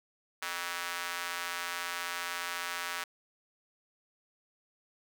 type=tone with high-pass filter; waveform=square; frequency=87.3 Hz; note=F2; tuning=in tune; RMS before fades=-37 dBFS; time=0.42-3.04 s; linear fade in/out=5 ms; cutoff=1400 Hz; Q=1.3; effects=none